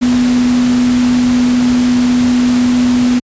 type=tone in noise; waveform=sine; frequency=246.9 Hz; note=B3; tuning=in tune; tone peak=-8 dBFS; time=0.01-3.2 s; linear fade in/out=20 ms; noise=pink; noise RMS=-22 dBFS; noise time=0.01-3.2 s; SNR=+11 dB; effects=high-pass 60 Hz 12 dB/octave + resampled to 16000 Hz